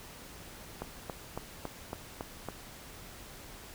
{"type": "click train", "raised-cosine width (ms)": 1, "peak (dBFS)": -22, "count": 7, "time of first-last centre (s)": [0.82, 2.487], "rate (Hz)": 3.6, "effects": ["pink hiss -49 dBFS RMS until 3.74 s"]}